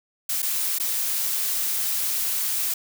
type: noise with dropouts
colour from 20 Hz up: blue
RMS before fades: -25 dBFS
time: 0.29-2.74 s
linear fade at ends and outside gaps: 5 ms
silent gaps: 0.421-0.427 / 0.786-0.798 s
effects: none